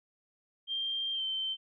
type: tone with pitch glide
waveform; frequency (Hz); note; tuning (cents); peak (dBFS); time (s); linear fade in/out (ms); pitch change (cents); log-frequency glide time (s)
sine; 3178 to 3104; G7 to G7; +23 to -18; -31; 0.67-1.57; 50; -41; 1.13-1.23
effects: none